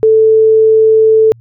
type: tone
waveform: sine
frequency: 440 Hz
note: A4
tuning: in tune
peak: -4 dBFS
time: 0.03-1.32 s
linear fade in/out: 0 ms
effects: added 116 Hz sine -37 dBFS peak until 1.4 s

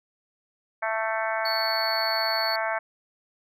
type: harmonic tone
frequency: 221.5 Hz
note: A3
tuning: 12 cents sharp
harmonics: 3 / 4 / 5 / 6 / 7 / 8 / 9 / 10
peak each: -29 / -31 / -35 / -35 / -32 / -36 / -39 / -36 dBFS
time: 0.82-2.79 s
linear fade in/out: 10 ms
type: tone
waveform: triangle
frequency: 4435 Hz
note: C#8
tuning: in tune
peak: -26 dBFS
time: 1.45-2.56 s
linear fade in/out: 5 ms
effects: none

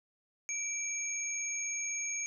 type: tone pair together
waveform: sine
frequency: 2326 / 6549 Hz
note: D7 / G#8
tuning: -17 / -25 cents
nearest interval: octave + tritone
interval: 1792 cents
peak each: -38 / -35 dBFS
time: 0.49-2.26 s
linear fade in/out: 0 ms
effects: none

